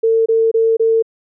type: tone bursts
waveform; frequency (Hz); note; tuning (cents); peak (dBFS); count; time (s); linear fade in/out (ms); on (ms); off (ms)
sine; 450.9; A4; +42; -10; 4; 0.03-1.025; 10; 230; 25
effects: none